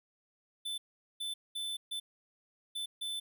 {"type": "tone bursts at uneven times", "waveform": "square", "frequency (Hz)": 3520, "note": "A7", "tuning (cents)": 0, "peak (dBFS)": -36, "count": 6, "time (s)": [[0.65, 0.78], [1.2, 1.34], [1.55, 1.77], [1.91, 2], [2.75, 2.86], [3.01, 3.2]], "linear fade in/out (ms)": 10, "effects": []}